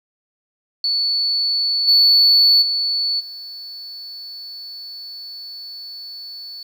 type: tone with level steps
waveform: sine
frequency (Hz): 4450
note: C#8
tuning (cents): +6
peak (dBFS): -16 / -8 / -17 / -31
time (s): 0.84-6.63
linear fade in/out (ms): 2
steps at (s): 1.87 / 2.61 / 3.19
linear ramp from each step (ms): 20
effects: tanh soft clip ceiling -6 dBFS + 8-bit